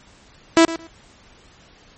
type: tone with echo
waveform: sawtooth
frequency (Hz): 329.4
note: E4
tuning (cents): -1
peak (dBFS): -5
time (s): 0.57-0.65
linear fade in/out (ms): 0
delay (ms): 110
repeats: 2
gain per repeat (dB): -15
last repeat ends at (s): 0.87
effects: pink hiss -50 dBFS RMS until 1.97 s + MP3 32 kbps